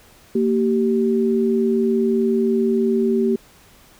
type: tone pair together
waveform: sine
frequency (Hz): 230.1 / 387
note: A#3 / G4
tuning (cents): -22 / -22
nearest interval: major sixth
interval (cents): 900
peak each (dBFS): -18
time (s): 0.35-3.36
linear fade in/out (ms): 5
effects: pink hiss -50 dBFS RMS until 3.99 s